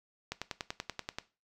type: click train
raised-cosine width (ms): 0.2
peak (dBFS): -18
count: 10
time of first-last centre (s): 0.32-1.185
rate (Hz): 10.4
effects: noise-tail reverb RT60 0.3 s tail -17 dB re dry